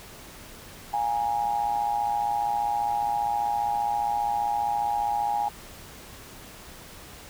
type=tone with amplitude modulation; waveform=sine; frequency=824 Hz; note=G#5; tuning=14 cents flat; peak=-20 dBFS; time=0.93-5.49 s; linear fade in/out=10 ms; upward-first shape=sine; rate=115 Hz; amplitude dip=70%; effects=pink hiss -45 dBFS RMS until 7.29 s